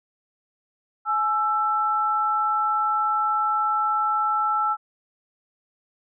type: tone pair together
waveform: sine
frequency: 846.6 / 1330 Hz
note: G#5 / E6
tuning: +33 / +15 cents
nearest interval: minor sixth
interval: 782 cents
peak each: -25 / -21 dBFS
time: 1.05-4.77 s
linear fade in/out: 50 ms
effects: none